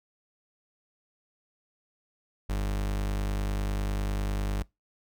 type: tone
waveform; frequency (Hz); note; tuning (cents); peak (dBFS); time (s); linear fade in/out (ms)
40% pulse; 50; G1; +35; -26; 2.49-4.63; 10
effects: noise-tail reverb RT60 0.2 s tail -23 dB re dry